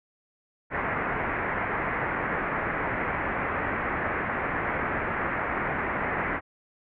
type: low-pass noise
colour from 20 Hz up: white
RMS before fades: -29 dBFS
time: 0.7-6.41 s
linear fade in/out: 50 ms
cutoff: 2100 Hz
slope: 48 dB/octave
effects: none